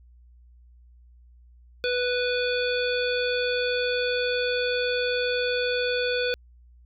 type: harmonic tone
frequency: 493.9 Hz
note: B4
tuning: in tune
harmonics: 1 / 3 / 5 / 7 / 9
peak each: -25 / -30 / -32 / -33 / -35 dBFS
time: 1.84-6.34 s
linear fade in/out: 0 ms
effects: added 60 Hz sine -50 dBFS peak until 6.85 s